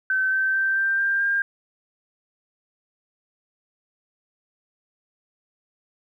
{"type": "tone with pitch steps", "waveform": "sine", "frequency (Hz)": [1535, 1548.4, 1561.8, 1575.4, 1589.1, 1603], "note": ["G6", "G6", "G6", "G6", "G6", "G6"], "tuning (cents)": [-37, -22, -7, 8, 23, 38], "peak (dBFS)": -19, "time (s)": [0.1, 1.42], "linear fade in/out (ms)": 2, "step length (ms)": 220, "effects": ["10-bit"]}